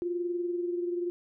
sine tone pair together, 349.2 / 370 Hz, F4 / F#4, 0 / 0 cents, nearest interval minor second, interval 100 cents, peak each -29 / -39 dBFS, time 0.02-1.1 s, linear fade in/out 0 ms, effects none

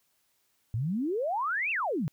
sine exponential two-way sweep, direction up then down, 103.83 to 2775 to 130.6 Hz, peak -27 dBFS, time 0.74-2.08 s, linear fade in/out 0 ms, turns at 1.71 s, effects white hiss -72 dBFS RMS until 2.12 s

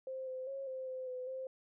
sine tone with pitch steps, 524 / 516 / 544 / 521 / 516 / 506 / 523 Hz, C5 / C5 / C#5 / C5 / C5 / B4 / C5, +2 / -24 / -33 / -7 / -24 / +42 / -1 cents, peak -39 dBFS, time 0.07-1.47 s, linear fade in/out 2 ms, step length 200 ms, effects none

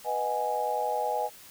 sine chord, G# minor seventh, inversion first, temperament equal, 493.9 / 622.3 / 740 / 830.6 Hz, B4 / D#5 / F#5 / G#5, 0 / 0 / 0 / 0 cents, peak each -33 / -33 / -35 / -29 dBFS, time 0.04-1.3 s, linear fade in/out 50 ms, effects white hiss -50 dBFS RMS until 1.5 s

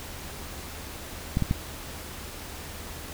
clicks, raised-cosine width 5 ms, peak -11 dBFS, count 3, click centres 1.371 / 1.423 / 1.511 s, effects added 77 Hz sine -44 dBFS peak until 3.13 s + pink hiss -40 dBFS RMS until 3.13 s

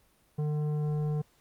triangle tone with tanh clipping, 150.1 Hz, D3, 38 cents sharp, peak -29 dBFS, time 0.38-1.22 s, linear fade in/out 10 ms, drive 15 dB, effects pink hiss -66 dBFS RMS until 1.4 s + Opus 32 kbps

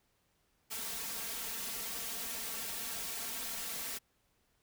white noise with comb filter, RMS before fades -40 dBFS, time 0.7-3.99 s, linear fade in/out 20 ms, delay 4.4 ms, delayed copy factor +0.9, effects pink hiss -75 dBFS RMS until 4.62 s

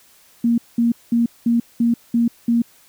sine tone bursts, 234.4 Hz, A#3, 10 cents sharp, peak -13 dBFS, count 7, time 0.44-2.62 s, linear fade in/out 5 ms, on 140 ms, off 200 ms, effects white hiss -52 dBFS RMS until 2.88 s

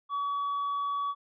sine tone with tanh clipping, 1135 Hz, C#6, 41 cents sharp, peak -29 dBFS, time 0.09-1.15 s, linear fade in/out 50 ms, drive 2 dB, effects resampled to 11025 Hz

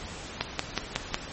click train, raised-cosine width 0.2 ms, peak -7 dBFS, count 5, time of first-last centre 0.41-1.144 s, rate 5.45 Hz, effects pink hiss -40 dBFS RMS until 1.32 s + MP3 32 kbps

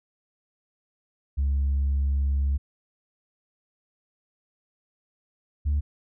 sine tone pair in turn, 69.3 / 72.97 Hz, C#2 / D2, 0 / -11 cents, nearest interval minor second, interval 89 cents, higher second, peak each -19 dBFS, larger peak neither, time 1.37-2.58 / 5.65-5.81 s, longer first, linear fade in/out 20 ms, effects tanh soft clip ceiling -19 dBFS

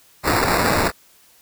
blue noise with sample-and-hold, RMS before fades -18 dBFS, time 0.23-0.92 s, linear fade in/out 50 ms, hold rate 3150 Hz, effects white hiss -53 dBFS RMS until 1.41 s

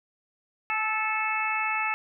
harmonic tone with a mistuned harmonic, 437.2 Hz, A4, 11 cents flat, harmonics 2 / 3 / 4 / 5 / 6, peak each -31 / -31 / -35 / -31 / -30 dBFS, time 0.7-1.94 s, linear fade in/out 0 ms, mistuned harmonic 2, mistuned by -17 cents, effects none

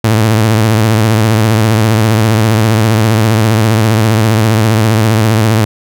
sawtooth tone with vibrato, 110 Hz, A2, in tune, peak -3 dBFS, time 0.04-5.65 s, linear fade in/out 5 ms, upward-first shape sine, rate 15 Hz, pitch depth 86 cents each way, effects none

